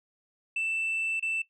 sine tone with dropouts, 2659 Hz, E7, 14 cents sharp, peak -25 dBFS, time 0.56-1.42 s, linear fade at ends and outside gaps 5 ms, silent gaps 1.198-1.225 s, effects noise-tail reverb RT60 0.1 s tail -17 dB re dry + tanh soft clip ceiling -25 dBFS

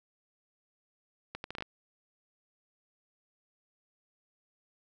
accelerating click train, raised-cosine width 0.3 ms, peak -22 dBFS, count 7, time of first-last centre 1.35-1.624 s, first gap 91 ms, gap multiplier 0.71, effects none

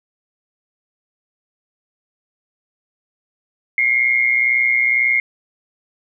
sine tone with amplitude modulation, 2138 Hz, C7, 37 cents sharp, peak -10 dBFS, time 3.78-5.2 s, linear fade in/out 2 ms, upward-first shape sine, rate 122 Hz, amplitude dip 65%, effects none

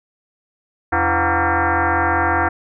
sine tone with frequency modulation, 337.6 Hz, E4, 41 cents sharp, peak -14 dBFS, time 0.92-2.49 s, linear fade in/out 10 ms, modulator 210 Hz, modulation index 6.9, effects none

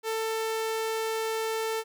sawtooth tone, 444.7 Hz, A4, 18 cents sharp, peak -24 dBFS, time 0.03-1.84 s, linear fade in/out 50 ms, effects none

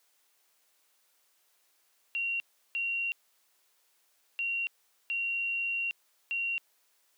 sine tone bursts at uneven times, 2752 Hz, F7, 26 cents flat, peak -29 dBFS, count 5, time 2.15-2.4 / 2.75-3.12 / 4.39-4.67 / 5.1-5.91 / 6.31-6.58 s, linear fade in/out 0 ms, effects white hiss -70 dBFS RMS until 7.17 s + high-pass 400 Hz 12 dB/octave

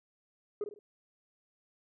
sine tone with echo, 415.3 Hz, G#4, in tune, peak -28 dBFS, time 0.61-0.64 s, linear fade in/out 2 ms, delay 50 ms, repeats 3, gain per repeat -9 dB, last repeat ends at 0.79 s, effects tanh soft clip ceiling -30 dBFS

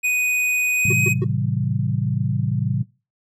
square tone with pitch glide, 2489 to 2516 Hz, D#7 to D#7, 0 to +19 cents, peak -18 dBFS, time 0.03-1.14 s, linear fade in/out 20 ms, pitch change +19 cents, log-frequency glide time 0.74-1 s
sine chord, A diminished seventh, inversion none, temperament just, 110 / 132 / 158.4 / 190.08 Hz, A2 / C3 / Eb3 / Gb3, 0 / +16 / +31 / +47 cents, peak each -23 / -22 / -27 / -27 dBFS, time 0.85-2.83 s, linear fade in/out 5 ms
triangle tone bursts, 370 Hz, F#4, in tune, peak -19 dBFS, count 3, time 0.9-1.244 s, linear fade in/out 5 ms, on 28 ms, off 130 ms
effects noise-tail reverb RT60 0.3 s tail -21 dB re dry + low-pass 12000 Hz 12 dB/octave

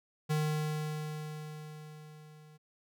square tone with level ramp, 153 Hz, D#3, 29 cents flat, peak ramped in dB -28 to -55 dBFS, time 0.29-2.58 s, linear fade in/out 20 ms, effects none

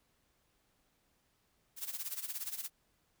blue noise with tremolo, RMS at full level -38 dBFS, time 1.76-2.7 s, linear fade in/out 50 ms, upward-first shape sine, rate 17 Hz, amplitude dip 80%, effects pink hiss -75 dBFS RMS until 3.2 s

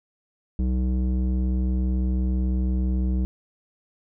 square tone with low-pass filter, 63 Hz, B1, 35 cents sharp, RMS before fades -23 dBFS, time 0.59-3.25 s, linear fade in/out 0 ms, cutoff 260 Hz, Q 1.5, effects none

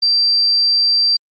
sine tone, 4699 Hz, D8, in tune, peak -11 dBFS, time 0.02-1.17 s, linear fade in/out 10 ms, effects Opus 24 kbps

